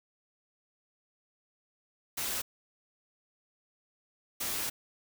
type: noise bursts at uneven times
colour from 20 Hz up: white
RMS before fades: -34 dBFS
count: 2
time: 2.17-2.42 / 4.4-4.7 s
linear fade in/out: 10 ms
effects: none